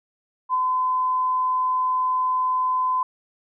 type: tone with ADSR envelope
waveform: sine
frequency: 1019 Hz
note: C6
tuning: 46 cents flat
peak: -17 dBFS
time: 0.49-3.03 s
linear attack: 47 ms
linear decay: 22 ms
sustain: -2 dB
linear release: 3 ms
effects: none